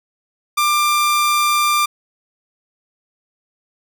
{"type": "tone", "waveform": "sawtooth", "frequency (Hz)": 1189, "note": "D6", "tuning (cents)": 21, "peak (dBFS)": -10, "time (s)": [0.57, 1.86], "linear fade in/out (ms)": 10, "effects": []}